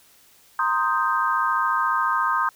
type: chord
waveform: sine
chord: C minor seventh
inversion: third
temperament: equal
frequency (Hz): 932.3 / 1046.5 / 1244.5 / 1568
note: Bb5 / C6 / Eb6 / G6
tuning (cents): 0 / 0 / 0 / 0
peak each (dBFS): -27 / -24 / -23 / -26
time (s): 0.59-2.49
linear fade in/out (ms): 2
effects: white hiss -55 dBFS RMS until 2.55 s